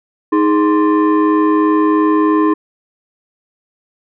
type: tone with frequency modulation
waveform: sine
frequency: 313.5 Hz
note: D#4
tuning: 13 cents sharp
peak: -8 dBFS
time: 0.32-2.54 s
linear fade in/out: 10 ms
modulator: 730 Hz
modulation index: 0.89
effects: tanh soft clip ceiling -5 dBFS